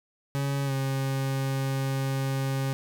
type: tone with pitch glide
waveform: 40% pulse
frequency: 139.2 to 135 Hz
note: C#3 to C#3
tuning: +8 to -45 cents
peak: -25 dBFS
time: 0.35-2.73 s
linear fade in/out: 0 ms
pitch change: -53 cents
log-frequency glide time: 0.65-0.72 s
effects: none